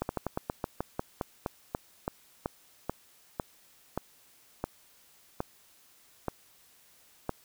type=slowing click train; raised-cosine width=1 ms; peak=-16 dBFS; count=21; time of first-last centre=0.02-7.293 s; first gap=71 ms; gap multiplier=1.15; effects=white hiss -61 dBFS RMS until 7.44 s